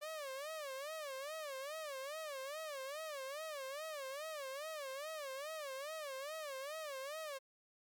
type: tone with vibrato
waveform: sawtooth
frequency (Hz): 580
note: D5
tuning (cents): -22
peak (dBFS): -39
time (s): 0.01-7.39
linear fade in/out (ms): 20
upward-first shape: sine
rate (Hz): 2.4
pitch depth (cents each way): 170
effects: MP3 96 kbps